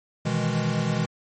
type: chord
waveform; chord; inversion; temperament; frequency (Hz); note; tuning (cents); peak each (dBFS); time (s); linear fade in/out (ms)
square; E major seventh; second; equal; 123.47 / 155.56 / 164.81 / 207.7; B2 / D#3 / E3 / G#3; 0 / 0 / 0 / 0; -29; 0.25-1.06; 10
effects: MP3 32 kbps